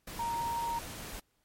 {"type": "tone in noise", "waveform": "sine", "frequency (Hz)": 932.3, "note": "A#5", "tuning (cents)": 0, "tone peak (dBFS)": -31, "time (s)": [0.19, 0.79], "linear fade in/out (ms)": 5, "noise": "pink", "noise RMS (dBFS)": -43, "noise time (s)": [0.07, 1.2], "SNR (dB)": 9, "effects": ["pink hiss -75 dBFS RMS until 1.44 s", "MP3 64 kbps"]}